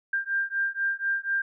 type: beating tone pair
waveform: sine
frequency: 1589 / 1593.1 Hz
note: G6 / G6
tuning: +23 / +28 cents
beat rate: 4.1 Hz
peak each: -28 dBFS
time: 0.13-1.42 s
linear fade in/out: 5 ms
effects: none